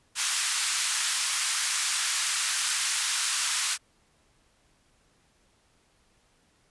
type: band-pass noise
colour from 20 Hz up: white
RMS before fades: -28 dBFS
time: 0.15-3.78 s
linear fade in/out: 50 ms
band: 1100 to 10000 Hz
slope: 24 dB/octave
effects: pink hiss -66 dBFS RMS until 6.7 s + resampled to 24000 Hz